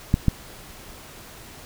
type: clicks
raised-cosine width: 5 ms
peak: -4 dBFS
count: 2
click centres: 0.141 / 0.283 s
effects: pink hiss -43 dBFS RMS until 1.65 s